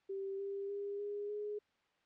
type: tone with pitch steps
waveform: sine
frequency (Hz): 390 / 396.6 / 403.3 / 410.1 / 417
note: G4 / G4 / G4 / G#4 / G#4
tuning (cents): -9 / +20 / +49 / -22 / +7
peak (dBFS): -38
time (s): 0.09-1.59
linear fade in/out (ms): 10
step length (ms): 300
effects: white hiss -75 dBFS RMS until 2.05 s + low-pass 3000 Hz 12 dB/octave